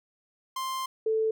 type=tone pair in turn; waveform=45% pulse / sine; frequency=1050 / 440.7 Hz; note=C6 / A4; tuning=+6 / +3 cents; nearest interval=octave + minor third; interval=1503 cents; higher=first; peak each=-30 / -23 dBFS; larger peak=second; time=0.56-0.86 / 1.06-1.31 s; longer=first; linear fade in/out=5 ms; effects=none